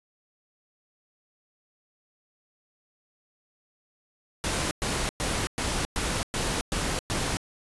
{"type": "noise bursts", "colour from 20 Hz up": "pink", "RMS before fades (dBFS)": -28, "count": 8, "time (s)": [4.44, 7.37], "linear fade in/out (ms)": 0, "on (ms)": 270, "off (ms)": 110, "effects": ["resampled to 24000 Hz"]}